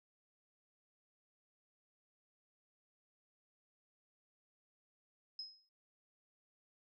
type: tone with exponential decay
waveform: sine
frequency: 5120 Hz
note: D#8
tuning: 49 cents sharp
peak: -40 dBFS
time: 5.39-5.69 s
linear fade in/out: 2 ms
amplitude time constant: 64 ms
effects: none